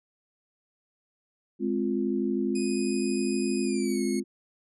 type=chord; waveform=sine; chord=F minor; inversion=first; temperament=just; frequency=209.5 / 261.9 / 349.2 Hz; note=Ab3 / C4 / F4; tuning=+15 / +2 / 0 cents; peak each=-29 dBFS; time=1.59-4.24 s; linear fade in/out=50 ms
type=tone with pitch glide; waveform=5% pulse; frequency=2489 to 2179 Hz; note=D#7 to C#7; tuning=0 to -30 cents; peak=-27 dBFS; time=2.55-4.2 s; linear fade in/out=5 ms; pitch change=-230 cents; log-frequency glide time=3.63-4.02 s
effects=resampled to 24000 Hz